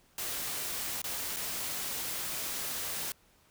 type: noise with dropouts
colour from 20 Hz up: white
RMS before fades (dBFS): -36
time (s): 0.18-3.12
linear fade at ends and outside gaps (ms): 2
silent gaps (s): 1.018-1.041 / 1.363-1.367
effects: pink hiss -65 dBFS RMS until 3.5 s